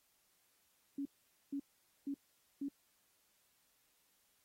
sine tone bursts, 279.7 Hz, C#4, 16 cents sharp, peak -37 dBFS, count 4, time 0.98-2.686 s, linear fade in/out 5 ms, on 74 ms, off 470 ms, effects white hiss -75 dBFS RMS until 4.44 s + AAC 48 kbps

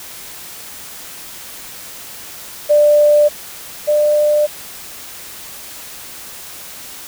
sine tone pair in turn, 592 / 596.5 Hz, D5 / D5, +14 / +27 cents, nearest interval unison, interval 13 cents, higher second, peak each -7 / -10 dBFS, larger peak first, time 2.69-3.29 / 3.87-4.47 s, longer neither, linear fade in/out 20 ms, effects white hiss -33 dBFS RMS until 7.07 s

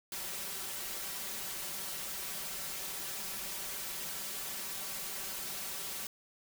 white noise with comb filter, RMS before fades -40 dBFS, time 0.12-6.07 s, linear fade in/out 2 ms, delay 5.2 ms, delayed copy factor +0.75, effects none

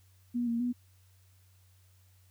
sine tone with pitch steps, 241.3 / 233 / 244.7 Hz, B3 / A#3 / B3, -40 / -1 / -16 cents, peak -28 dBFS, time 0.34-0.73 s, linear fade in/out 20 ms, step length 130 ms, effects added 93 Hz sine -60 dBFS peak until 2.3 s + white hiss -69 dBFS RMS until 2.3 s

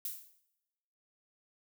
violet noise with exponential decay, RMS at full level -35 dBFS, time 0.05-0.4 s, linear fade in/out 2 ms, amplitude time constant 74 ms, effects noise-tail reverb RT60 1.0 s tail -19 dB re dry

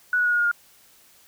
sine tone with pitch steps, 1474 / 1462.1 / 1450.4 / 1438.7 / 1427.1 / 1415.6 Hz, F#6 / F#6 / F#6 / F#6 / F6 / F6, -7 / -21 / -35 / -49 / +37 / +23 cents, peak -18 dBFS, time 0.13-0.514 s, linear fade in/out 2 ms, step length 64 ms, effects white hiss -55 dBFS RMS until 1.27 s

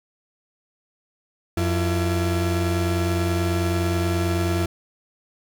35% pulse tone pair together, 89.39 / 337.5 Hz, F2 / E4, +41 / +41 cents, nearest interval octave + major seventh, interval 2300 cents, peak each -20 / -23 dBFS, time 1.57-4.66 s, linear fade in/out 5 ms, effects none

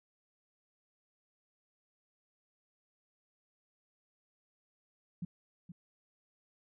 sine tone with echo, 174.61 Hz, F3, in tune, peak -35 dBFS, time 5.22-5.25 s, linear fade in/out 5 ms, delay 470 ms, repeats 1, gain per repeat -10 dB, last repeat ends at 5.72 s, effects none

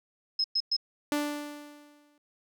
sine tone bursts, 5150 Hz, E8, 41 cents flat, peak -24 dBFS, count 3, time 0.39-0.766 s, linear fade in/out 5 ms, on 52 ms, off 110 ms
sawtooth tone with exponential decay, 293.7 Hz, D4, in tune, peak -21 dBFS, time 1.12-2.18 s, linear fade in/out 1 ms, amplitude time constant 230 ms
effects none

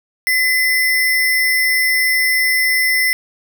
sine tone with sample-and-hold, 2023 Hz, B6, 41 cents sharp, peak -12 dBFS, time 0.27-3.13 s, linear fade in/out 0 ms, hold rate 7350 Hz, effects none

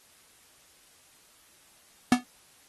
square tone with exponential decay, 246.9 Hz, B3, in tune, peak -14 dBFS, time 2.12-2.24 s, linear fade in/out 2 ms, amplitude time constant 24 ms, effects white hiss -59 dBFS RMS until 2.68 s + AAC 32 kbps

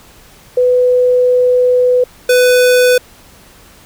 sine / square tone pair in turn, 498.4 / 498.4 Hz, B4 / B4, +16 / +16 cents, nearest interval unison, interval 0 cents, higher neither, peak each -7 dBFS, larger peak neither, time 0.57-2.04 / 2.29-2.98 s, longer first, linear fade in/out 5 ms, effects pink hiss -42 dBFS RMS until 3.85 s

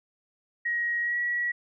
sine tone with pitch glide, 1893 to 1926.1 Hz, A#6 to B6, +26 to -44 cents, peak -25 dBFS, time 0.65-1.52 s, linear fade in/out 10 ms, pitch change +30 cents, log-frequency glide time 1.02-1.18 s, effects none

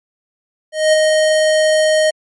square tone with ADSR envelope, 622.3 Hz, D#5, in tune, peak -8 dBFS, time 0.72-2.11 s, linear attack 210 ms, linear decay 13 ms, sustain -3 dB, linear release 15 ms, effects MP3 48 kbps

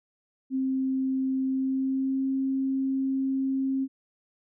sine tone with pitch glide, 263.9 to 267.4 Hz, C4 to C4, +15 to +38 cents, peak -24 dBFS, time 0.5-3.88 s, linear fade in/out 50 ms, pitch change +23 cents, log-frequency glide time 1.46-2.25 s, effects none

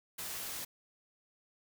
white noise, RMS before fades -41 dBFS, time 0.18-0.65 s, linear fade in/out 10 ms, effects none

